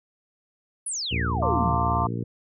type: exponential sweep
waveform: sine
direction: down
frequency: 10690 to 117.6 Hz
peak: -27 dBFS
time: 0.86-1.75 s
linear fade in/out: 5 ms
type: harmonic tone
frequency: 58.27 Hz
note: A#1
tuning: in tune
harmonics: 2 / 3 / 4 / 5 / 6 / 7 / 8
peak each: -29 / -33 / -35 / -37 / -39 / -40 / -41 dBFS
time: 1.11-2.24 s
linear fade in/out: 5 ms
type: tone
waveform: sine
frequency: 78 Hz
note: D#2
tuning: 5 cents sharp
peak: -27 dBFS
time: 1.12-2.06 s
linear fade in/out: 10 ms
type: chord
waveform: sine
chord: D minor seventh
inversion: first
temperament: equal with one note detuned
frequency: 698.5 / 902.7 / 1046.5 / 1174.7 Hz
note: F5 / A5 / C6 / D6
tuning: 0 / +44 / 0 / 0 cents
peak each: -28 dBFS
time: 1.42-2.07 s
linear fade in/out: 5 ms
effects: none

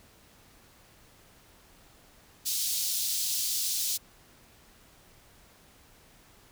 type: high-pass noise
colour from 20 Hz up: pink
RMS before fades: -30 dBFS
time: 2.45-3.98 s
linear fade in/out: 20 ms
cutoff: 4000 Hz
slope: 24 dB/octave
effects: pink hiss -58 dBFS RMS until 6.51 s

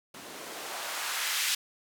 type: noise with band-pass filter sweep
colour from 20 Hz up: blue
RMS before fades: -34 dBFS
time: 0.14-1.55 s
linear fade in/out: 5 ms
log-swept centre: 210 to 2700 Hz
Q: 0.98
effects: none

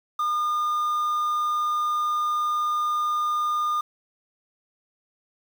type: tone with quantisation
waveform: triangle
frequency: 1213 Hz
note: D#6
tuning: 44 cents flat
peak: -20 dBFS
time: 0.19-3.81 s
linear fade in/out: 5 ms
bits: 8
effects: none

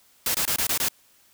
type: noise bursts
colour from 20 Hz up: white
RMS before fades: -24 dBFS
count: 6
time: 0.26-0.885 s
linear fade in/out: 2 ms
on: 85 ms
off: 23 ms
effects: white hiss -59 dBFS RMS until 1.33 s

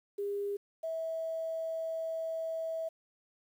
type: tone pair in turn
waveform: sine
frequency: 404.1 / 650 Hz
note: G#4 / E5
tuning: -47 / -24 cents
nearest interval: minor sixth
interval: 823 cents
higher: second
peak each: -32 / -33 dBFS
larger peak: first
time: 0.18-0.57 / 0.83-2.89 s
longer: second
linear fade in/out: 10 ms
effects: 10-bit

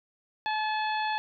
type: harmonic tone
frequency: 861 Hz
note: A5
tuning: 38 cents flat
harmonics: 1 / 2 / 3 / 4 / 5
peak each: -28 / -34 / -38 / -40 / -42 dBFS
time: 0.46-1.18 s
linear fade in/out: 0 ms
effects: none

